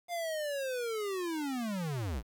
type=linear sweep; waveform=square; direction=down; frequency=707 to 47.52 Hz; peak=-34 dBFS; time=0.08-2.23 s; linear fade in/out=50 ms; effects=10-bit